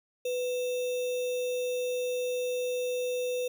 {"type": "tone with sample-and-hold", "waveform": "sine", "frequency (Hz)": 497.3, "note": "B4", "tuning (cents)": 12, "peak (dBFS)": -28, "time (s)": [0.25, 3.48], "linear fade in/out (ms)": 5, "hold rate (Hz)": 3150, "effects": []}